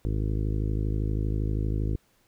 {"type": "harmonic tone", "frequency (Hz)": 52.6, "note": "G#1", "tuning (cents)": 23, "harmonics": [1, 2, 3, 4, 5, 6, 7, 8, 9], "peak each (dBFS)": [-27, -29, -36, -40, -39, -38, -41, -45, -46], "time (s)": [0.05, 1.96], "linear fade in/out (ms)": 0, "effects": ["pink hiss -66 dBFS RMS until 2.27 s"]}